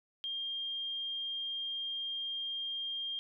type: tone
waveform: sine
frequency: 3208 Hz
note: G7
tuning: 39 cents sharp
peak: -35 dBFS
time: 0.24-3.19 s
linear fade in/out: 0 ms
effects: none